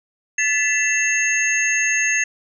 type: tone cluster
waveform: sine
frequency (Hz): 1740 / 2002 / 2668 / 6480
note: A6 / B6 / E7 / G#8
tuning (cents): -20 / +23 / +20 / -43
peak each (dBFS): -22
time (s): 0.38-2.24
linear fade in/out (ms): 5
effects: none